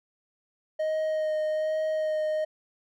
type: tone with vibrato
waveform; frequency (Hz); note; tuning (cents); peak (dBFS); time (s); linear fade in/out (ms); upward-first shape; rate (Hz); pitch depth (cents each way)
triangle; 622.3; D#5; 0; -23; 0.79-2.45; 10; sine; 1.2; 13
effects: none